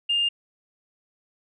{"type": "tone", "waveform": "sine", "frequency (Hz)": 2813, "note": "F7", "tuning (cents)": 12, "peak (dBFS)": -19, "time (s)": [0.09, 0.29], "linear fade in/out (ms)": 10, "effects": ["tanh soft clip ceiling -15 dBFS"]}